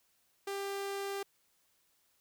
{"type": "tone", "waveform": "sawtooth", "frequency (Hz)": 396.4, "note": "G4", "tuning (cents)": 19, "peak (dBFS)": -32, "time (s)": [0.47, 1.23], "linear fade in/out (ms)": 5, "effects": ["white hiss -73 dBFS RMS until 2.2 s"]}